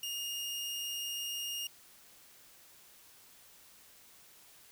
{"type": "tone", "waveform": "sawtooth", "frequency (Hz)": 2839, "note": "F7", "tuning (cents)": 28, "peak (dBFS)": -33, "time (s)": [0.03, 1.67], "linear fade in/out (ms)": 2, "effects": ["white hiss -59 dBFS RMS until 4.71 s"]}